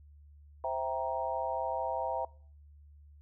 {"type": "chord", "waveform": "sine", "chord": "C dominant seventh", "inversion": "none", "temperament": "equal with one note detuned", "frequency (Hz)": [523.3, 659.3, 784, 936.6], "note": ["C5", "E5", "G5", "Bb5"], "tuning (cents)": [0, 0, 0, 8], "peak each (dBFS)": [-38, -35, -37, -36], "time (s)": [0.64, 2.25], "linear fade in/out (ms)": 2, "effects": ["noise-tail reverb RT60 0.5 s tail -23 dB re dry", "added 73 Hz sine -53 dBFS peak until 3.21 s"]}